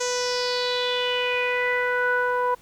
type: tone with low-pass filter sweep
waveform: sawtooth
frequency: 494.3 Hz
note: B4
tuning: 1 cent sharp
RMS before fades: -24 dBFS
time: 0-2.55 s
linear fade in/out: 10 ms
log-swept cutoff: 6600 to 1100 Hz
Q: 5.2
effects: pink hiss -54 dBFS RMS until 2.61 s